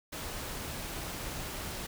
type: noise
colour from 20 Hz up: pink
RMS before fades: -39 dBFS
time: 0.12-1.87 s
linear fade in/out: 10 ms
effects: none